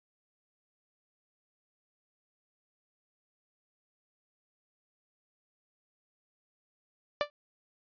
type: tone with exponential decay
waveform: sawtooth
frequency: 587.3 Hz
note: D5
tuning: in tune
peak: -19 dBFS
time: 7.21-7.3 s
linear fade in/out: 0 ms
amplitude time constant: 18 ms
effects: resampled to 11025 Hz